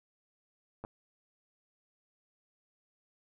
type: clicks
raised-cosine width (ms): 1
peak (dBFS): -28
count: 2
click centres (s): 0.84 / 0.849
effects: none